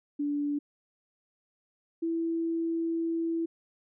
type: tone pair in turn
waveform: sine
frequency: 290 / 330.8 Hz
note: D4 / E4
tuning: -22 / +6 cents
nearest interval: major second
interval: 228 cents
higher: second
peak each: -27 dBFS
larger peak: neither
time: 0.19-0.59 / 2.02-3.46 s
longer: second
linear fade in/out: 10 ms
effects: none